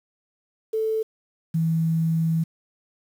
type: tone pair in turn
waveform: sine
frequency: 440 / 162.87 Hz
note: A4 / E3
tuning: 0 / -21 cents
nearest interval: octave + perfect fourth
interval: 1721 cents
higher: first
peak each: -21 / -19 dBFS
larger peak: second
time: 0.73-1.03 / 1.54-2.44 s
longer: second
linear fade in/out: 10 ms
effects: 8-bit